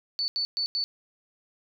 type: tone bursts at uneven times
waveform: sine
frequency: 4486 Hz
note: C#8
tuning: 20 cents sharp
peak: -25 dBFS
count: 4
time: 0.19-0.28 / 0.36-0.45 / 0.57-0.66 / 0.75-0.84 s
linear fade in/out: 0 ms
effects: none